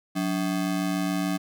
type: ring-modulated tone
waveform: square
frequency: 235.3 Hz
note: A#3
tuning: 16 cents sharp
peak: -22 dBFS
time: 0.15-1.38 s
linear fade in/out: 20 ms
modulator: 53.4 Hz
effects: none